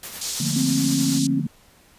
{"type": "noise with tremolo", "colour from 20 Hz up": "white", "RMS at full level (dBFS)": -33, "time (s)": [0.03, 1.19], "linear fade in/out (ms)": 2, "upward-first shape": "triangle", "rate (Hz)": 9.3, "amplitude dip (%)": 45}
{"type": "band-pass noise", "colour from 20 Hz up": "white", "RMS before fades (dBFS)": -29, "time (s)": [0.21, 1.27], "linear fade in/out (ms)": 5, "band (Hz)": [3800, 8100], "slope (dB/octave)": 24}
{"type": "chord", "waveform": "sine", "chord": "Bb major seventh", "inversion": "first", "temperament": "equal", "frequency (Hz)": [146.83, 174.61, 220, 233.1], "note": ["D3", "F3", "A3", "Bb3"], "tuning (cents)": [0, 0, 0, 0], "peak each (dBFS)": [-26, -28, -30, -28], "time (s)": [0.4, 1.47], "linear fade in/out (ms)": 5}
{"type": "tone with pitch glide", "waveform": "sine", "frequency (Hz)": [260, 268.7], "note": ["C4", "C4"], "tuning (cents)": [-11, 46], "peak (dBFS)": -20, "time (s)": [0.56, 1.4], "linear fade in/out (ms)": 5, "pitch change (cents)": 57, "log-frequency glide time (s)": [0.68, 0.84]}
{"effects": ["pink hiss -54 dBFS RMS until 1.98 s", "resampled to 32000 Hz"]}